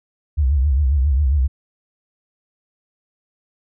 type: tone with vibrato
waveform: sine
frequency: 69.3 Hz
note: C#2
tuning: in tune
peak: -13 dBFS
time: 0.37-1.48 s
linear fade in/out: 20 ms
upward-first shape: triangle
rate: 7.4 Hz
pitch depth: 200 cents each way
effects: none